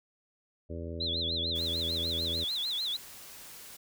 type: harmonic tone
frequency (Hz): 83.5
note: E2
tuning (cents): +23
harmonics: 1 / 2 / 3 / 4 / 5 / 6 / 7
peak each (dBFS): -38 / -46 / -44 / -45 / -45 / -48 / -46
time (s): 0.69-2.45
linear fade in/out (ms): 20
type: tone with vibrato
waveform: sine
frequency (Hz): 3729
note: A#7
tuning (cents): 0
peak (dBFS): -30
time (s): 1-2.97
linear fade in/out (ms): 10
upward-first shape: sine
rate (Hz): 6.7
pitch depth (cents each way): 190
type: noise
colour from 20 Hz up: white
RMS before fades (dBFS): -48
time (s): 1.55-3.77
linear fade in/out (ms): 10
effects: none